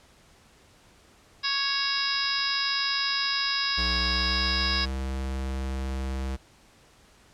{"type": "harmonic tone", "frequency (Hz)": 554.4, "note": "C#5", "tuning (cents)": 0, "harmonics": [2, 3, 4, 5, 6, 7, 8, 9, 10], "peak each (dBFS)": [-34, -32, -36, -35, -38, -32, -40, -28, -39], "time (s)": [1.43, 4.86], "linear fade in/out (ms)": 20}
{"type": "tone with pitch glide", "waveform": "square", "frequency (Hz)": [61.74, 66.17], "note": ["B1", "C2"], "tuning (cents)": [0, 20], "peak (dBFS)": -29, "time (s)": [3.77, 6.37], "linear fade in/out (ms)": 20, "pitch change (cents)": 120, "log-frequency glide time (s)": [3.93, 4.71]}
{"effects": ["pink hiss -57 dBFS RMS until 7.33 s", "low-pass 9000 Hz 12 dB/octave"]}